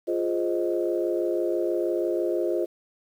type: chord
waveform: sine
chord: F minor seventh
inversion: none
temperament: equal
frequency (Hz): 349.2 / 415.3 / 523.3 / 622.3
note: F4 / Ab4 / C5 / Eb5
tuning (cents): 0 / 0 / 0 / 0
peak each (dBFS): -25 / -30 / -30 / -30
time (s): 0.07-2.66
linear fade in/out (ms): 20
effects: tanh soft clip ceiling -12 dBFS + 9-bit